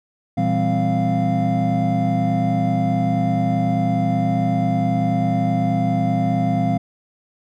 triangle tone cluster, 118.3 / 166.5 / 196.8 / 261.5 / 695 Hz, A#2 / E3 / G3 / C4 / F5, +26 / +18 / +7 / -1 / -9 cents, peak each -21 dBFS, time 0.37-6.78 s, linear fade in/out 10 ms, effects none

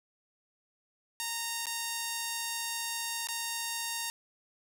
5% pulse tone with dropouts, 925 Hz, A#5, 14 cents flat, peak -21 dBFS, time 1.2-4.1 s, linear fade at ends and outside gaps 0 ms, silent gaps 1.657-1.668 / 3.271-3.287 s, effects none

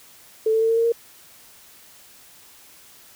sine tone with pitch steps, 440 / 444.9 / 449.8 / 454.7 / 459.7 / 464.8 Hz, A4 / A4 / A4 / A#4 / A#4 / A#4, 0 / +19 / +38 / -43 / -24 / -5 cents, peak -16 dBFS, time 0.46-0.922 s, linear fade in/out 5 ms, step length 77 ms, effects white hiss -49 dBFS RMS until 3.15 s

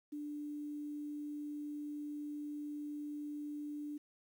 sine tone with quantisation, 295.2 Hz, D4, 9 cents sharp, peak -40 dBFS, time 0.12-3.98 s, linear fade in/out 10 ms, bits 11, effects none

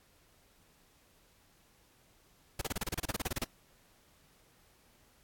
pink noise bursts, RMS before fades -34 dBFS, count 16, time 2.59-3.44 s, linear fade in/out 5 ms, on 25 ms, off 30 ms, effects pink hiss -66 dBFS RMS until 5.23 s + AAC 64 kbps

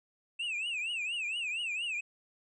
triangle tone with vibrato, 2640 Hz, E7, 2 cents sharp, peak -31 dBFS, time 0.39-2.01 s, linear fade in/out 10 ms, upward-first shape triangle, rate 4.3 Hz, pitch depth 200 cents each way, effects resampled to 24000 Hz

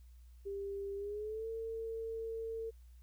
sine tone with pitch glide, 397.4 to 451.2 Hz, G4 to A4, +24 to +44 cents, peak -38 dBFS, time 0.45-2.71 s, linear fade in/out 20 ms, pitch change +220 cents, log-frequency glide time 0.96-1.48 s, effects added 60 Hz sine -54 dBFS peak until 3.02 s + white hiss -75 dBFS RMS until 3.02 s

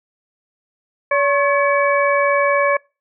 harmonic tone with a mistuned harmonic, 569 Hz, C#5, 45 cents sharp, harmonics 1 / 2 / 3 / 4, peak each -16 / -19 / -21 / -22 dBFS, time 1.11-2.77 s, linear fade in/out 5 ms, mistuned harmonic 2, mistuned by -74 cents, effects noise-tail reverb RT60 0.3 s tail -26 dB re dry

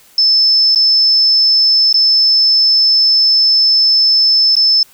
sine tone with dropouts, 5260 Hz, E8, 5 cents flat, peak -7 dBFS, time 0.18-4.83 s, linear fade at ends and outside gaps 2 ms, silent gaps 0.749-0.758 / 1.928-1.942 / 4.554-4.566 s, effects white hiss -46 dBFS RMS until 4.93 s

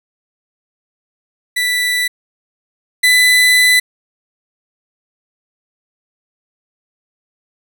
30% pulse tone pair in turn, 1975.5 / 1997.3 Hz, B6 / B6, 0 / +19 cents, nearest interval unison, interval 19 cents, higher second, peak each -11 / -5 dBFS, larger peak second, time 1.56-2.08 / 3.03-3.8 s, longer second, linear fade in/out 10 ms, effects none

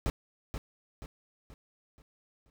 brown noise with echo, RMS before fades -29 dBFS, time 0.06-0.1 s, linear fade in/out 0 ms, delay 480 ms, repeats 5, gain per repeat -7 dB, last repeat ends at 2.5 s, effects none

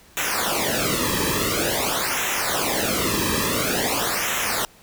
pink noise with flanger, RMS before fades -23 dBFS, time 0.17-4.65 s, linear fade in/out 0 ms, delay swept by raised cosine 0.21 to 1.41 ms, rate 0.48 Hz, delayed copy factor -0.9, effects pink hiss -51 dBFS RMS until 4.82 s

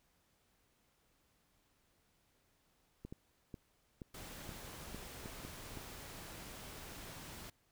clicks, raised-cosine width 3 ms, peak -33 dBFS, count 9, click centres 3.05 / 3.125 / 3.542 / 4.018 / 4.492 / 4.946 / 5.259 / 5.45 / 5.773 s
pink noise, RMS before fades -50 dBFS, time 4.14-7.5 s, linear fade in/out 5 ms
effects pink hiss -75 dBFS RMS until 7.71 s

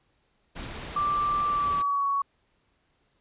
pink noise, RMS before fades -38 dBFS, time 0.55-1.83 s, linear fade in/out 20 ms
sine tone with pitch glide, 1174.7 to 1117.8 Hz, D6 to C#6, 0 to +14 cents, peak -23 dBFS, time 0.96-2.22 s, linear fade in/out 5 ms, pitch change -86 cents, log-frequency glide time 1.48-2.06 s
effects pink hiss -70 dBFS RMS until 3.2 s + resampled to 8000 Hz

